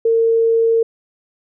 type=tone; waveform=sine; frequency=455.7 Hz; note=A#4; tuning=39 cents flat; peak=-11 dBFS; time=0.05-0.83 s; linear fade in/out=5 ms; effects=none